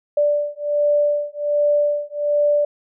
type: beating tone pair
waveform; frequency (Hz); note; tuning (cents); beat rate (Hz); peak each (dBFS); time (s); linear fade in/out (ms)
sine; 586 / 587.3; D5 / D5; -4 / 0; 1.3; -19; 0.17-2.65; 5
effects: none